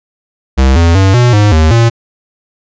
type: tone with pitch steps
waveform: square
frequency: 66.1 / 84.2 / 96.2 / 122.1 / 104.1 / 78.7 / 116.2 Hz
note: C2 / E2 / G2 / B2 / G#2 / D#2 / A#2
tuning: +18 / +37 / -32 / -19 / +5 / +20 / -5 cents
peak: -5 dBFS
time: 0.57-1.9 s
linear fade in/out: 20 ms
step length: 190 ms
effects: resampled to 16000 Hz